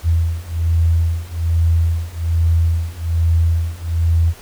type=beating tone pair; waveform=sine; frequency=82.41 / 83.61 Hz; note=E2 / E2; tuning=0 / +25 cents; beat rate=1.2 Hz; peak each=-17 / -16 dBFS; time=0.03-4.34 s; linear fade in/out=50 ms; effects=pink hiss -41 dBFS RMS until 4.41 s